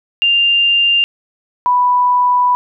sine tone pair in turn, 2794 / 987.8 Hz, F7 / B5, 0 / 0 cents, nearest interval octave + tritone, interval 1800 cents, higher first, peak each -9 dBFS, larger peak neither, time 0.22-1.04 / 1.66-2.55 s, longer second, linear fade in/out 0 ms, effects none

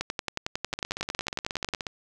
two click trains, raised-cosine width 0.2 ms, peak -11 / -14 dBFS, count 20 / 20, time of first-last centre 0.01-1.737 / 0.73-1.868 s, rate 11 / 16.7 Hz, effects none

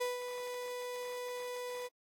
35% pulse tone with ADSR envelope, 493.9 Hz, B4, in tune, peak -30 dBFS, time 0-1.89 s, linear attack 15 ms, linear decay 160 ms, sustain -7 dB, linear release 31 ms, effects AAC 64 kbps

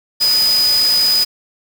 sine tone in noise, 4978 Hz, D#8, in tune, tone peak -11 dBFS, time 0.2-1.25 s, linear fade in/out 20 ms, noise white, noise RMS -23 dBFS, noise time 0.2-1.25 s, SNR +9 dB, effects none

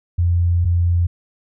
sine tone pair in turn, 86.7 / 86.7 Hz, F2 / F2, -12 / -12 cents, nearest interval unison, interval 0 cents, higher neither, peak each -13 dBFS, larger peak neither, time 0.18-0.65 / 0.65-1.07 s, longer first, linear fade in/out 10 ms, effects none

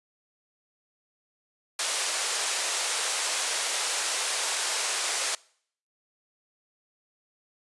white band-pass noise, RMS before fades -29 dBFS, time 1.79-5.35 s, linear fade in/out 2 ms, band 450 to 9500 Hz, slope 24 dB/octave, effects noise-tail reverb RT60 0.6 s tail -24 dB re dry + resampled to 24000 Hz

